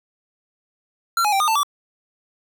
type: tone with pitch steps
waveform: square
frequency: 1365 / 837 / 782 / 1222 / 889 / 1155 Hz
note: F6 / G#5 / G5 / D#6 / A5 / D6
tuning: -40 / +13 / -4 / -32 / +18 / -29 cents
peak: -17 dBFS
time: 1.17-1.632 s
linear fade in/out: 2 ms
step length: 77 ms
effects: none